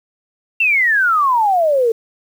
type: exponential sweep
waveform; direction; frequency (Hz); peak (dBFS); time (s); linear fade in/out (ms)
sine; down; 2744 to 440; -11; 0.6-1.92; 5
effects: 7-bit